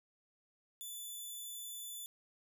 5% pulse tone, 3489 Hz, A7, 15 cents flat, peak -36 dBFS, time 0.81-2.06 s, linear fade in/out 0 ms, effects none

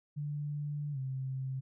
sine tone with pitch glide, 146.83 to 132.33 Hz, D3 to C3, 0 to +20 cents, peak -34 dBFS, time 0.16-1.61 s, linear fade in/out 20 ms, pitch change -180 cents, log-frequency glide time 0.92-0.98 s, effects none

